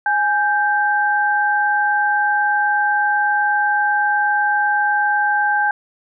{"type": "tone pair together", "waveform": "sine", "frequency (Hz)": [830.6, 1568], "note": ["G#5", "G6"], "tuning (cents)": [0, 0], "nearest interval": "major seventh", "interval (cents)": 1100, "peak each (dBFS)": -17, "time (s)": [0.06, 5.71], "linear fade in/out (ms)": 2, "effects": []}